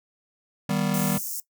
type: chord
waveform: square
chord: Eb augmented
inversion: none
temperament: just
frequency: 155.56 / 194.45 / 243.1 Hz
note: Eb3 / G3 / B3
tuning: 0 / -14 / -27 cents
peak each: -28 / -26 / -30 dBFS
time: 0.69-1.18 s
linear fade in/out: 5 ms
type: high-pass noise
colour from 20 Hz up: white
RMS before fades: -32 dBFS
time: 0.94-1.4 s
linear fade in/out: 2 ms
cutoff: 5600 Hz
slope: 48 dB/octave
effects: noise-tail reverb RT60 0.1 s tail -17 dB re dry